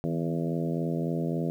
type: harmonic tone with a mistuned harmonic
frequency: 83.6 Hz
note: E2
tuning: 25 cents sharp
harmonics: 2 / 3 / 4 / 5 / 6 / 7 / 8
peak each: -29 / -33 / -35 / -37 / -39 / -40 / -41 dBFS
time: 0.04-1.5 s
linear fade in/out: 0 ms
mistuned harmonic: 2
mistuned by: -59 cents
effects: 10-bit